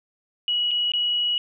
sine tone with dropouts, 2918 Hz, F#7, 25 cents flat, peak -20 dBFS, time 0.48-1.38 s, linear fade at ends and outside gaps 1 ms, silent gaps 0.71-0.714 / 0.919-0.936 s, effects none

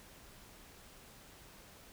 silence, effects pink hiss -57 dBFS RMS until 1.92 s

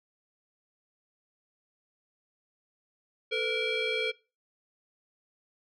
sine tone with frequency modulation, 1386 Hz, F6, 14 cents flat, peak -26 dBFS, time 3.31-4.12 s, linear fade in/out 20 ms, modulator 944 Hz, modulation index 2.2, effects noise-tail reverb RT60 0.3 s tail -22 dB re dry + tanh soft clip ceiling -23 dBFS

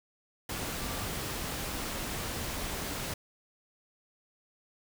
sine tone in noise, 1174.7 Hz, D6, in tune, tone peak -47 dBFS, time 0.78-1.04 s, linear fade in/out 5 ms, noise pink, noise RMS -36 dBFS, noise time 0.49-3.14 s, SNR -14 dB, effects none

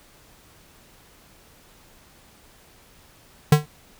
square tone with exponential decay, 150 Hz, D3, 37 cents sharp, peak -8 dBFS, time 3.52-3.66 s, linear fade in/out 5 ms, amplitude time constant 30 ms, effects pink hiss -53 dBFS RMS until 3.99 s

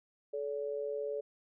sine tone pair together, 433.3 / 571.3 Hz, A4 / D5, -27 / -48 cents, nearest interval perfect fourth, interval 479 cents, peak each -36 / -38 dBFS, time 0.33-1.21 s, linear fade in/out 10 ms, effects none

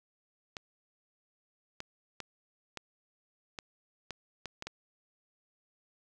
clicks, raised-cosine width 0.2 ms, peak -22 dBFS, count 9, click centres 0.568 / 1.804 / 2.203 / 2.773 / 3.588 / 4.107 / 4.457 / 4.624 / 4.67 s, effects none

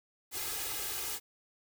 white noise with comb filter, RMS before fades -37 dBFS, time 0.31-1.2 s, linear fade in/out 50 ms, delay 2.4 ms, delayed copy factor +0.9, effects none

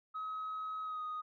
sine tone with pitch glide, 1274 to 1244.9 Hz, D#6 to D#6, +41 to +1 cents, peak -36 dBFS, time 0.14-1.22 s, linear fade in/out 20 ms, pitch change -40 cents, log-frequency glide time 0.83-1.02 s, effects tanh soft clip ceiling -35 dBFS

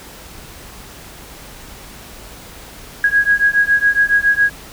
sine beating tone pair, 1647 / 1654.2 Hz, G#6 / G#6, -15 / -7 cents, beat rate 7.2 Hz, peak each -14 dBFS, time 3.04-4.5 s, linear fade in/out 2 ms, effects added 52 Hz sine -43 dBFS peak until 4.72 s + pink hiss -37 dBFS RMS until 4.72 s

